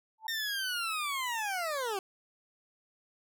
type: tone with exponential growth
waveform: sine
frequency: 880 Hz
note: A5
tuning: in tune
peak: -33 dBFS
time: 0.18-0.27 s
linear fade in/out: 5 ms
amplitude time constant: 18 ms
type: linear sweep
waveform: 20% pulse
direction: down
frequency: 1844 to 370.6 Hz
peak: -27 dBFS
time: 0.28-1.99 s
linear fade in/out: 2 ms
effects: none